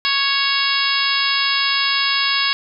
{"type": "harmonic tone with a mistuned harmonic", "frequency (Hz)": 554.4, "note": "C#5", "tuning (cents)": 0, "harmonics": [2, 3, 4, 5, 6, 7, 8, 9], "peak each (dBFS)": [-24, -24, -24, -24, -24, -24, -24, -24], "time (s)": [0.05, 2.53], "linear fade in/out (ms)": 0, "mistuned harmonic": 9, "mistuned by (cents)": 19, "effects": []}